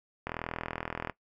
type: click train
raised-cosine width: 0.5 ms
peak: -18 dBFS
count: 35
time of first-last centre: 0.27-1.097 s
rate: 41.1 Hz
effects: noise-tail reverb RT60 0.1 s tail -18 dB re dry